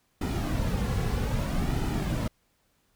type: noise with flanger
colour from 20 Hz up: brown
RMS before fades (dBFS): -28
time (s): 0.21-2.28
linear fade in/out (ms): 5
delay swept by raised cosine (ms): 1.8 to 3.3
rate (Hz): 0.62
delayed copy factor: -0.55
effects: pink hiss -70 dBFS RMS until 2.95 s